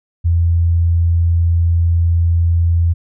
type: tone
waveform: sine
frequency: 84.6 Hz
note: E2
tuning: 45 cents sharp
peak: -10 dBFS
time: 0.24-2.94 s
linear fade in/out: 20 ms
effects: none